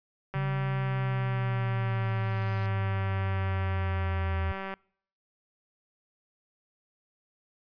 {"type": "click train", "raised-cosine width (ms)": 0.5, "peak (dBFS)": -22, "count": 850, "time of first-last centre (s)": [0.34, 4.739], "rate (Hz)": 193}
{"type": "exponential sweep", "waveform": "sine", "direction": "down", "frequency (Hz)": [139.7, 82.41], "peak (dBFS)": -27, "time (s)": [0.35, 4.52], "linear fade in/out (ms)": 5}
{"type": "noise with exponential growth", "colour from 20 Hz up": "violet", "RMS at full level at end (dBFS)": -37, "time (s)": [0.91, 2.66], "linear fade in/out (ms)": 0, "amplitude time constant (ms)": 380}
{"effects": ["noise-tail reverb RT60 0.6 s tail -26 dB re dry", "resampled to 11025 Hz"]}